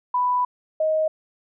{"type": "tone pair in turn", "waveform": "sine", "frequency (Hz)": [991, 627.2], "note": ["B5", "D#5"], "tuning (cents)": [6, 14], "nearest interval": "minor sixth", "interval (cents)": 792, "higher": "first", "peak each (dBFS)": -18, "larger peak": "neither", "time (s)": [[0.14, 0.45], [0.8, 1.08]], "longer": "first", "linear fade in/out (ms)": 5, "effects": []}